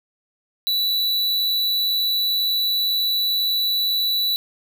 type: tone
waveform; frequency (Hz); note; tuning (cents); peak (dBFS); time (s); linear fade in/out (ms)
square; 3951; B7; 0; -19; 0.67-4.36; 0
effects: none